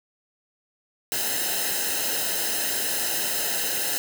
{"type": "noise with comb filter", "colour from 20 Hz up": "white", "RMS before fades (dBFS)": -26, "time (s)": [1.12, 3.98], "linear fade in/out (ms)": 0, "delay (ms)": 0.87, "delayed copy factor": -0.8, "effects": []}